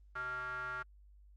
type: tone with band-pass filter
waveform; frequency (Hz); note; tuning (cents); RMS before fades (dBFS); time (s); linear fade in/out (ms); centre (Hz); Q
square; 126.4; B2; +41; -41; 0.15-0.83; 10; 1400; 7.4
effects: added 50 Hz sine -57 dBFS peak until 1.36 s + Opus 32 kbps